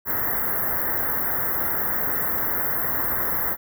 white band-stop noise, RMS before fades -24 dBFS, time 0.05-3.57 s, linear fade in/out 50 ms, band 2000 to 12000 Hz, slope 96 dB/octave, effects none

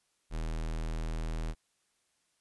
square tone, 40.06 Hz, E1, 49 cents flat, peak -33 dBFS, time 0.3-1.55 s, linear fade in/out 50 ms, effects white hiss -75 dBFS RMS until 2.4 s + resampled to 24000 Hz

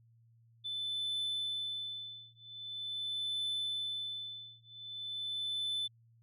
sine tone with tremolo, 3515 Hz, A7, 2 cents flat, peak -30 dBFS, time 0.64-5.88 s, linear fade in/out 20 ms, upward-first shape triangle, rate 0.44 Hz, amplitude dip 100%, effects tanh soft clip ceiling -32 dBFS + added 115 Hz sine -62 dBFS peak until 6.22 s

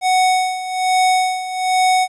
square tone with tremolo, 742 Hz, F#5, 5 cents sharp, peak -12 dBFS, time 0.01-2.08 s, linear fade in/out 50 ms, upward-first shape sine, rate 1.2 Hz, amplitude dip 75%, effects resampled to 24000 Hz + 9-bit

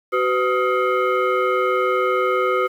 sine tone with frequency modulation, 376.9 Hz, F#4, 32 cents sharp, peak -16 dBFS, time 0.12-2.68 s, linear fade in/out 20 ms, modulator 880 Hz, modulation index 1.5, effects 8-bit

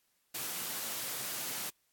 white high-pass noise, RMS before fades -38 dBFS, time 0.34-1.7 s, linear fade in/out 10 ms, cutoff 110 Hz, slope 48 dB/octave, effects white hiss -75 dBFS RMS until 1.92 s + AAC 64 kbps

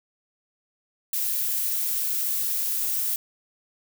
violet noise with high-pass filter sweep, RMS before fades -26 dBFS, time 1.13-3.16 s, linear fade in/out 2 ms, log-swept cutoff 1600 to 800 Hz, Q 1.2, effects none

